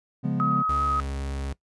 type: chord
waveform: triangle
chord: C# dominant seventh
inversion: none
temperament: equal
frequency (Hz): 138.59 / 174.61 / 207.7 / 246.9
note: C#3 / E#3 / G#3 / B3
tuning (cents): 0 / 0 / 0 / 0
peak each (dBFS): -26 / -27 / -28 / -28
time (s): 0.23-0.63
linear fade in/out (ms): 20
type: tone with vibrato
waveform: sine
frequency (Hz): 1266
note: D#6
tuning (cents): +30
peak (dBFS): -22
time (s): 0.4-1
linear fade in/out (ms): 0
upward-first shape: triangle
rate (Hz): 5.2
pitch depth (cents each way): 9
type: tone with pitch glide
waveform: 40% pulse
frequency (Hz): 71.2 to 68.58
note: C#2 to C#2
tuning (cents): +47 to -18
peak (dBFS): -28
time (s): 0.69-1.53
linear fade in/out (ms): 5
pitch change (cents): -65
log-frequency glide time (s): 0.9-1.08
effects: noise-tail reverb RT60 0.1 s tail -20 dB re dry + resampled to 24000 Hz